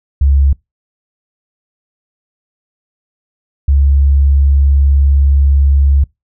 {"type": "tone pair in turn", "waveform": "sine", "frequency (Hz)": [69.3, 69.62], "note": ["C#2", "C#2"], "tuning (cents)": [0, 8], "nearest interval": "unison", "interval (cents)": 8, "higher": "second", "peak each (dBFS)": -6, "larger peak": "neither", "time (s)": [[0.21, 0.53], [3.68, 6.04]], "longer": "second", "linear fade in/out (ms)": 5, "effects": ["noise-tail reverb RT60 0.2 s tail -25 dB re dry"]}